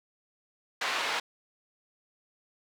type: band-pass noise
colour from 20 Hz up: pink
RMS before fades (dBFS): -31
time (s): 0.81-1.2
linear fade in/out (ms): 5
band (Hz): 890 to 3800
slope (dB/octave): 12
effects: none